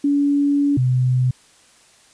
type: tone pair in turn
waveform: sine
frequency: 285.1 / 127 Hz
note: C#4 / B2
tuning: +49 / +49 cents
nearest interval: octave + major second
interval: 1400 cents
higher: first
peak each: -14 dBFS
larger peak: neither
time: 0.04-0.77 / 0.77-1.31 s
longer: first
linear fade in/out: 5 ms
effects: white hiss -52 dBFS RMS until 2.13 s + resampled to 22050 Hz